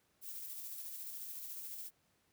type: noise with tremolo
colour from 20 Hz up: violet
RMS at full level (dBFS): -45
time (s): 0.21-1.91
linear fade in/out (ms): 50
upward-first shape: square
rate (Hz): 14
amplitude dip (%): 25
effects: pink hiss -75 dBFS RMS until 2.32 s + high-pass 80 Hz 12 dB/octave